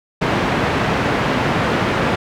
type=band-pass noise; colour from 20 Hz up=pink; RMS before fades=-18 dBFS; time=0.21-2.16 s; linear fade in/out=10 ms; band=110 to 2200 Hz; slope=12 dB/octave; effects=none